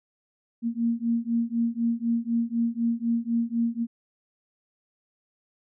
sine beating tone pair, 230.7 / 234.7 Hz, A#3 / A#3, -18 / +12 cents, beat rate 4 Hz, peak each -26 dBFS, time 0.62-3.87 s, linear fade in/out 50 ms, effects none

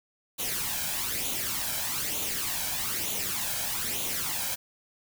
white noise with flanger, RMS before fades -31 dBFS, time 0.38-4.56 s, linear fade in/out 20 ms, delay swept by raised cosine 0.29 to 1.29 ms, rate 1.1 Hz, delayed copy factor +0.6, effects none

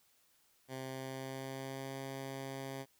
10% pulse tone with pitch glide, 131.6 to 134.91 Hz, C3 to C#3, +10 to -47 cents, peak -33 dBFS, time 0.68-2.86 s, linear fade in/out 50 ms, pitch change +43 cents, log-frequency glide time 0.78-1.97 s, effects white hiss -71 dBFS RMS until 2.99 s

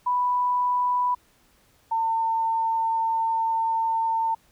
sine tone pair in turn, 987.8 / 902.7 Hz, B5 / A5, 0 / +44 cents, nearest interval major second, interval 156 cents, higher first, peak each -20 / -21 dBFS, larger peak first, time 0.06-1.15 / 1.91-4.35 s, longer second, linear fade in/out 10 ms, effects pink hiss -61 dBFS RMS until 4.51 s

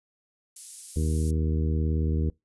white high-pass noise, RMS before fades -39 dBFS, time 0.56-1.31 s, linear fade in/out 5 ms, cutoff 8100 Hz, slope 12 dB/octave
harmonic tone, 78.4 Hz, D#2, 14 cents sharp, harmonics 1 / 2 / 3 / 4 / 5 / 6, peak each -24 / -30 / -34 / -36 / -38 / -40 dBFS, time 0.96-2.3 s, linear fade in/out 5 ms
effects noise-tail reverb RT60 0.2 s tail -24 dB re dry + resampled to 24000 Hz

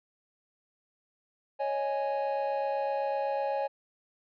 triangle chord, C# suspended second, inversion none, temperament equal, 554.4 / 622.3 / 830.6 Hz, C#5 / D#5 / G#5, 0 / 0 / 0 cents, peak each -29 / -35 / -30 dBFS, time 1.59-3.68 s, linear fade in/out 20 ms, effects resampled to 11025 Hz

